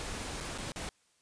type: noise with dropouts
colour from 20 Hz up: pink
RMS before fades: -39 dBFS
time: 0-0.89 s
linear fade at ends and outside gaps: 0 ms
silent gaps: 0.403-0.408 / 0.578-0.584 / 0.719-0.76 s
effects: white hiss -70 dBFS RMS until 1.21 s + resampled to 22050 Hz